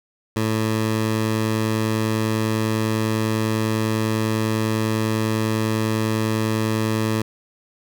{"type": "tone", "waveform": "15% pulse", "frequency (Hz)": 110, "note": "A2", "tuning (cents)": 0, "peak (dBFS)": -13, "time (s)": [0.36, 7.22], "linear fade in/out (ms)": 5, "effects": []}